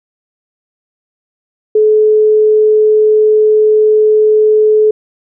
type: tone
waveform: sine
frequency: 429.2 Hz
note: A4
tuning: 43 cents flat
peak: -5 dBFS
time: 1.75-4.91 s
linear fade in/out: 5 ms
effects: none